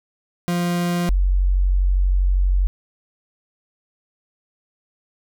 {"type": "tone pair in turn", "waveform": ["40% pulse", "sine"], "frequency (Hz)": [174.61, 46.25], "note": ["F3", "F#1"], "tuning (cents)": [0, 0], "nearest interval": "octave + major seventh", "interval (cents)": 2300, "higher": "first", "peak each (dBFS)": [-18, -14], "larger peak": "second", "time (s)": [[0.48, 1.09], [1.09, 2.67]], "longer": "second", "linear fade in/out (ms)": 0, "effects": []}